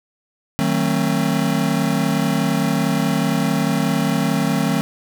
square chord, D# diminished seventh, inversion none, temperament just, 155.56 / 186.68 / 224 / 268.8 Hz, D#3 / F#3 / A3 / C4, 0 / +16 / +31 / +47 cents, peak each -23 dBFS, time 0.59-4.81 s, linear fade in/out 0 ms, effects none

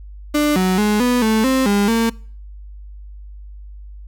35% pulse tone with pitch steps, 296.7 / 185.6 / 210 / 246.6 / 219.6 / 262.7 / 202.5 / 228.4 Hz, D4 / F#3 / G#3 / B3 / A3 / C4 / G#3 / A#3, +18 / +6 / +19 / -2 / -3 / +7 / -43 / -35 cents, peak -12 dBFS, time 0.34-2.1 s, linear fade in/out 10 ms, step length 220 ms, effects noise-tail reverb RT60 0.5 s tail -24 dB re dry + added 50 Hz sine -33 dBFS peak until 4.07 s

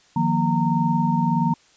sine tone cluster, 156.5 / 177.9 / 235 / 921 Hz, D#3 / F3 / A#3 / A#5, +10 / +32 / +14 / -21 cents, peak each -23 dBFS, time 0.16-1.54 s, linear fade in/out 5 ms, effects white hiss -56 dBFS RMS until 1.76 s + resampled to 16000 Hz

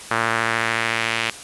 sawtooth tone with band-pass filter sweep, 114.2 Hz, A#2, 35 cents flat, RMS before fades -22 dBFS, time 0.11-1.3 s, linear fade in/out 0 ms, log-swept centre 1400 to 2600 Hz, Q 1.8, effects white hiss -37 dBFS RMS until 1.43 s + resampled to 24000 Hz

